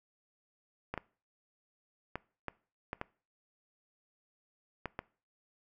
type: clicks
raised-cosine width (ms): 0.5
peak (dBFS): -21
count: 8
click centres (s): 0.94 / 0.977 / 2.156 / 2.483 / 2.931 / 3.014 / 4.857 / 4.991
effects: noise-tail reverb RT60 0.4 s tail -22 dB re dry